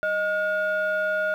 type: tone pair together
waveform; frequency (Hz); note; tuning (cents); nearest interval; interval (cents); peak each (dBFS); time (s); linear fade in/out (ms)
sine; 622 / 1433.9; D#5 / F6; -1 / +45; octave + major second; 1446; -23; 0.03-1.34; 0
effects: tanh soft clip ceiling -18 dBFS + 9-bit